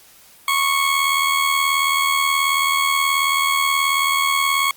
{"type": "tone with amplitude modulation", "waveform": "20% pulse", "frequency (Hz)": 1102, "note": "C#6", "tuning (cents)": -11, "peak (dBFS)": -9, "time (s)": [0.48, 4.71], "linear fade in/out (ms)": 2, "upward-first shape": "sine", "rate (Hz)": 78.6, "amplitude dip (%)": 50, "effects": ["white hiss -48 dBFS RMS until 4.76 s", "Opus 48 kbps"]}